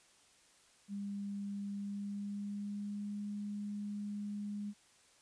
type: tone with pitch glide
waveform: sine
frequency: 201 to 205.7 Hz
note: G3 to G#3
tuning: +44 to -16 cents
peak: -38 dBFS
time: 0.88-4.74 s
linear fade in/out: 50 ms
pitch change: +40 cents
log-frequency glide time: 1.72-3.23 s
effects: white hiss -66 dBFS RMS until 5.21 s + resampled to 22050 Hz

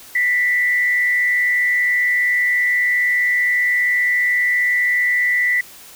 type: tone with frequency modulation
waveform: sine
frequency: 1975.5 Hz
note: B6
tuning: in tune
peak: -14 dBFS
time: 0.15-5.61 s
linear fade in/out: 5 ms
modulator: 143 Hz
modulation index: 0.37
effects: white hiss -41 dBFS RMS until 5.95 s

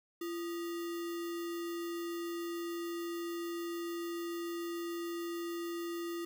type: tone with sample-and-hold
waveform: sine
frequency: 340.9 Hz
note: F4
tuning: 42 cents flat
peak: -36 dBFS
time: 0.21-6.25 s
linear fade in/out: 5 ms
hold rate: 1575 Hz
effects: none

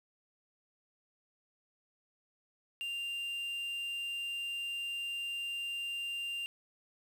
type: tone with quantisation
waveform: triangle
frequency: 2790 Hz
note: F7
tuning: 2 cents flat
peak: -34 dBFS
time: 2.81-6.46 s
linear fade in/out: 0 ms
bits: 9
effects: none

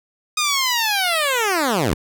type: linear sweep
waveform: 10% pulse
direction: down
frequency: 1244.5 to 58.27 Hz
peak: -9 dBFS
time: 0.37-1.94 s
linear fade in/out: 5 ms
effects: none

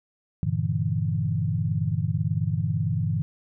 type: chord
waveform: sine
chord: E half-diminished seventh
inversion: first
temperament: equal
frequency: 98 / 116.54 / 146.83 / 164.81 Hz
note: G2 / Bb2 / D3 / E3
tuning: 0 / 0 / 0 / 0 cents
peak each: -28 dBFS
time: 0.43-3.22 s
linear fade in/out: 0 ms
effects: none

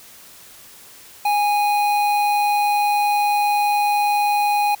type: tone with notch filter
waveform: square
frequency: 825 Hz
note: G#5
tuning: 12 cents flat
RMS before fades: -18 dBFS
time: 1.25-4.75 s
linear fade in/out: 5 ms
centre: 6700 Hz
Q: 0.79
effects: white hiss -44 dBFS RMS until 4.8 s

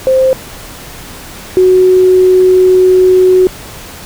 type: tone pair in turn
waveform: sine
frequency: 523.3 / 370 Hz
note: C5 / F#4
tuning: 0 / 0 cents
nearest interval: tritone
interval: 600 cents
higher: first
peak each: -5 / -3 dBFS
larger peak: second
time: 0.07-0.33 / 1.57-3.47 s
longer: second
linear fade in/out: 0 ms
effects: pink hiss -29 dBFS RMS until 4.05 s

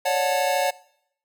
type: chord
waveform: square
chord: D major seventh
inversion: third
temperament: equal with one note detuned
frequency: 554.4 / 587.3 / 729.8 / 880 Hz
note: C#5 / D5 / F#5 / A5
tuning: 0 / 0 / -24 / 0 cents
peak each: -25 / -29 / -25 / -29 dBFS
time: 0.05-0.71 s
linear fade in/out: 10 ms
effects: noise-tail reverb RT60 0.7 s tail -21 dB re dry

